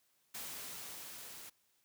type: noise with level ramp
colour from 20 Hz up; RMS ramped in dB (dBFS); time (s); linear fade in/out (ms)
white; -44 to -51; 0.34-1.5; 10
effects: white hiss -75 dBFS RMS until 1.84 s + high-pass 60 Hz 12 dB/octave